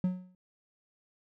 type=tone with exponential decay; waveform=triangle; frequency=182.9 Hz; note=F#3; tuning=20 cents flat; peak=-21 dBFS; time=0.04-0.35 s; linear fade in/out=2 ms; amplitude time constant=67 ms; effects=none